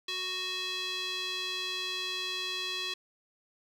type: tone with band-pass filter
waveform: square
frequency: 370 Hz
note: F#4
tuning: in tune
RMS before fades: -35 dBFS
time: 0.08-2.94 s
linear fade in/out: 5 ms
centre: 3600 Hz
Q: 3.1
effects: 10-bit